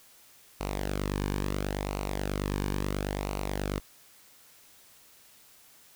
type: tone with flanger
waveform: sawtooth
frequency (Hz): 49.23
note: G1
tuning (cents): +8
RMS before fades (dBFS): -32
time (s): 0.6-3.8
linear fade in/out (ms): 10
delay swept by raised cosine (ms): 0.58 to 1.52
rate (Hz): 0.73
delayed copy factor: -0.6
effects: white hiss -57 dBFS RMS until 5.95 s